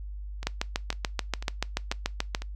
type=two click trains; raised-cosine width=0.2 ms; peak=-9 / -20 dBFS; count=14 / 5; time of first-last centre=0.47-2.349 / 0.43-2.42 s; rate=6.92 / 2.01 Hz; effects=noise-tail reverb RT60 0.2 s tail -23 dB re dry + added 50 Hz sine -35 dBFS peak until 2.55 s